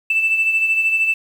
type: beating tone pair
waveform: sine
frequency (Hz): 2646 / 2659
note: E7 / E7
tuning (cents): +6 / +14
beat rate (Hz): 13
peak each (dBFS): -14 / -23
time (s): 0.1-1.14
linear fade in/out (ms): 5
effects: tanh soft clip ceiling -9 dBFS + 7-bit